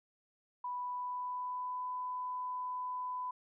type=tone with pitch glide; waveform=sine; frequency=987.8 to 1001 Hz; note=B5 to B5; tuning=0 to +23 cents; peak=-36 dBFS; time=0.64-3.31 s; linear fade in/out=5 ms; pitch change=+23 cents; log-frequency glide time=0.75-1.85 s; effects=none

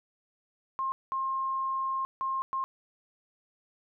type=tone bursts at uneven times; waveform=sine; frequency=1065 Hz; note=C6; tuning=30 cents sharp; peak=-28 dBFS; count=4; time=0.79-0.92 / 1.12-2.05 / 2.21-2.42 / 2.53-2.64 s; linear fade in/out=0 ms; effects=none

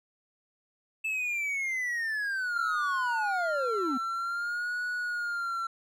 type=linear sweep; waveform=triangle; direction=down; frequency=2637 to 238.9 Hz; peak=-27 dBFS; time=1.04-3.98 s; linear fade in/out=10 ms
type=tone with vibrato; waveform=triangle; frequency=1404 Hz; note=F6; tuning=9 cents sharp; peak=-28 dBFS; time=2.56-5.67 s; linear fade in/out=5 ms; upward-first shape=sine; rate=0.54 Hz; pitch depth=75 cents each way
effects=none

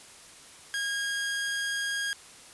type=tone; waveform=sawtooth; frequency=1631 Hz; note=G#6; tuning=32 cents flat; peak=-25 dBFS; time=0.74-2.13 s; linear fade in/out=0 ms; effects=white hiss -50 dBFS RMS until 2.53 s + resampled to 24000 Hz

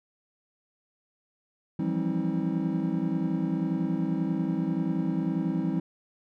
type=tone cluster; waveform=triangle; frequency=165.9 / 176.2 / 198 / 264.8 / 319.2 Hz; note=E3 / F3 / G3 / C4 / D#4; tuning=+11 / +16 / +18 / +21 / +44 cents; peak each=-30 dBFS; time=1.79-5.8 s; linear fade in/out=5 ms; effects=none

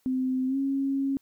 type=tone with pitch glide; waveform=sine; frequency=258.5 to 273.2 Hz; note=C4 to C#4; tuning=-21 to -25 cents; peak=-24 dBFS; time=0.06-1.17 s; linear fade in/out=0 ms; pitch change=+96 cents; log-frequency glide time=0.47-0.57 s; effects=white hiss -69 dBFS RMS until 1.21 s

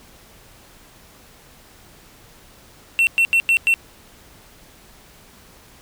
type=tone bursts at uneven times; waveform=triangle; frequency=2708 Hz; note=E7; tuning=46 cents sharp; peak=-11 dBFS; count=5; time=2.99-3.07 / 3.18-3.25 / 3.33-3.4 / 3.49-3.57 / 3.67-3.74 s; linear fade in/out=0 ms; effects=pink hiss -48 dBFS RMS until 5.81 s

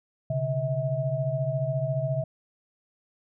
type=tone cluster; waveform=sine; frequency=129.4 / 143.7 / 643 Hz; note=C3 / D3 / E5; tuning=-19 / -37 / -43 cents; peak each=-29 dBFS; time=0.3-2.24 s; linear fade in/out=5 ms; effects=none

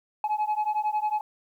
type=beating tone pair; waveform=sine; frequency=844 / 855 Hz; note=G#5 / A5; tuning=+28 / -50 cents; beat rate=11 Hz; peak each=-25 / -25 dBFS; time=0.24-1.21 s; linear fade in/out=2 ms; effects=tanh soft clip ceiling -21 dBFS + 10-bit

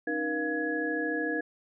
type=tone cluster; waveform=sine; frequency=275.1 / 308.4 / 476.2 / 696 / 1678 Hz; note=C#4 / D#4 / A#4 / F5 / G#6; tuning=-13 / -15 / +37 / -6 / +17 cents; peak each=-40 / -32 / -34 / -39 / -32 dBFS; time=0.07-1.41 s; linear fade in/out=5 ms; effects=none

